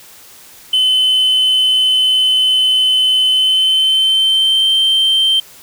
sine tone with pitch glide, 3041 to 3130 Hz, F#7 to G7, +47 to -3 cents, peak -7 dBFS, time 0.73-5.4 s, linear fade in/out 5 ms, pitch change +50 cents, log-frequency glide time 3.3-4.72 s, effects tanh soft clip ceiling -8 dBFS + white hiss -40 dBFS RMS until 5.62 s

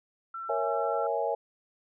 sine tone, 1345 Hz, E6, 34 cents sharp, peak -35 dBFS, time 0.34-1.07 s, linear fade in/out 5 ms
sine chord, A# half-diminished seventh, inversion none, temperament equal, 466.2 / 554.4 / 659.3 / 830.6 Hz, A#4 / C#5 / E5 / G#5, 0 / 0 / 0 / 0 cents, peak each -32 dBFS, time 0.49-1.35 s, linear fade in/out 5 ms
effects none

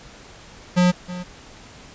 square tone with echo, 179.3 Hz, F3, 46 cents sharp, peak -14 dBFS, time 0.76-0.92 s, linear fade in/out 20 ms, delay 320 ms, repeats 1, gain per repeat -15 dB, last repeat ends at 1.24 s, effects pink hiss -44 dBFS RMS until 1.94 s + resampled to 16000 Hz

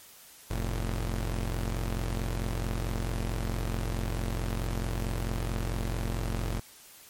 sawtooth tone pair together, 44.55 / 113.3 Hz, F1 / A#2, +35 / -49 cents, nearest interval octave + major third, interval 1616 cents, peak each -26 / -31 dBFS, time 0.5-6.6 s, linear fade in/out 10 ms, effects white hiss -52 dBFS RMS until 7.09 s + MP3 64 kbps

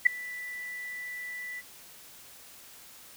sine tone with ADSR envelope, 1975.5 Hz, B6, in tune, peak -12 dBFS, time 0.05-1.62 s, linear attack 16 ms, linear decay 4 ms, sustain -24 dB, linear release 35 ms, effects white hiss -51 dBFS RMS until 3.16 s

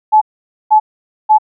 sine tone bursts, 860 Hz, A5, 40 cents flat, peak -4 dBFS, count 3, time 0.12-1.385 s, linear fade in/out 20 ms, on 95 ms, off 490 ms, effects none

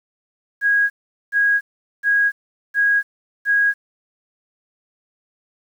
sine tone bursts, 1646 Hz, G#6, 16 cents flat, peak -13 dBFS, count 5, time 0.61-3.74 s, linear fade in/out 50 ms, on 290 ms, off 420 ms, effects 8-bit

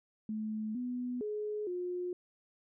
sine tone with pitch steps, 216.3 / 247.6 / 421.8 / 357.9 Hz, A3 / B3 / G#4 / F4, -29 / +5 / +27 / +42 cents, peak -34 dBFS, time 0.29-2.13 s, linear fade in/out 2 ms, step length 460 ms, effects none

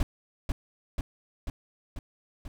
brown noise with echo, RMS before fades -23 dBFS, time 0-0.03 s, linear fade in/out 2 ms, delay 490 ms, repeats 5, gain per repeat -3 dB, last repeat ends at 2.48 s, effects none

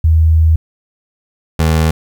sine / 25% pulse tone pair in turn, 80.1 / 79.78 Hz, E2 / D#2, -49 / +44 cents, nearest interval unison, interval 7 cents, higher first, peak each -6 dBFS, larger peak neither, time 0.04-0.56 / 1.59-1.91 s, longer first, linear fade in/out 5 ms, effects 8-bit

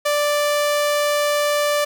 sawtooth tone, 587.3 Hz, D5, in tune, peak -13 dBFS, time 0.05-1.85 s, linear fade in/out 10 ms, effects none

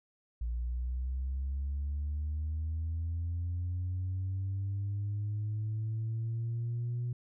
sine linear sweep, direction up, 57.5 to 122 Hz, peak -30 dBFS, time 0.41-7.13 s, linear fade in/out 5 ms, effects tanh soft clip ceiling -29 dBFS

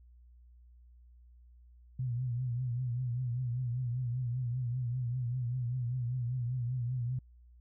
sine tone with vibrato, 123.47 Hz, B2, in tune, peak -31 dBFS, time 1.99-7.19 s, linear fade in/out 5 ms, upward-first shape triangle, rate 5.1 Hz, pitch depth 100 cents each way, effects added 60 Hz sine -55 dBFS peak until 7.6 s

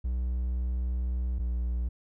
triangle tone pair in turn, 61.74 / 60.09 Hz, B1 / B1, 0 / -47 cents, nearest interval unison, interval 47 cents, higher first, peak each -25 dBFS, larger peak neither, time 0.04-1.39 / 1.39-1.89 s, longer first, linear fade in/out 10 ms, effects none

